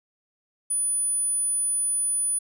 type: tone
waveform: sine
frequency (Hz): 9900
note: D#9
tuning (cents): -10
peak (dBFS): -22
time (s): 0.7-2.39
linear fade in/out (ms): 10
effects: none